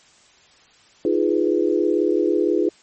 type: chord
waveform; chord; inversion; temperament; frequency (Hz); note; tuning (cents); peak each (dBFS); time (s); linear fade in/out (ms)
sine; F half-diminished seventh; third; equal; 311.1 / 349.2 / 415.3 / 493.9; Eb4 / F4 / Ab4 / Cb5; 0 / 0 / 0 / 0; -22 / -20 / -21 / -25; 1.05-2.69; 2
effects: white hiss -53 dBFS RMS until 2.82 s + MP3 32 kbps